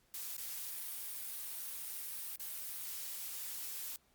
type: noise with dropouts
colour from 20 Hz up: blue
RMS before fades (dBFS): -43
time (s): 0.14-3.96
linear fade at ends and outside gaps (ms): 1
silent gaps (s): 0.367-0.379 / 2.359-2.398
effects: pink hiss -72 dBFS RMS until 4.14 s + Opus 48 kbps